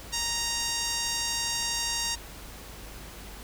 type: tone with band-pass filter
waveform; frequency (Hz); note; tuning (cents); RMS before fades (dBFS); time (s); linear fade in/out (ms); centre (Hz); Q
sawtooth; 932.3; A#5; 0; -30; 0.12-2.16; 20; 6000; 1.6
effects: added 50 Hz sine -45 dBFS peak until 3.43 s + pink hiss -45 dBFS RMS until 3.43 s